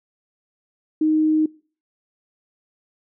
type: tone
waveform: sine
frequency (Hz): 311.1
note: D#4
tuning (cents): 0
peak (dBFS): -15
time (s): 1.01-1.46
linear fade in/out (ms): 5
effects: noise-tail reverb RT60 0.4 s tail -23 dB re dry